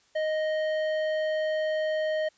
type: tone with hard clipping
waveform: sine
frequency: 622.3 Hz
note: D#5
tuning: in tune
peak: -27 dBFS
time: 0.15-2.29 s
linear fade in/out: 10 ms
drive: 10 dB
effects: white hiss -64 dBFS RMS until 2.37 s + resampled to 16000 Hz